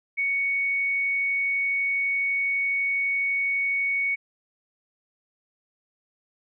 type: tone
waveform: sine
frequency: 2227 Hz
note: C#7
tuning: 7 cents sharp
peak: -22 dBFS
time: 0.17-4.16 s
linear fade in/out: 20 ms
effects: none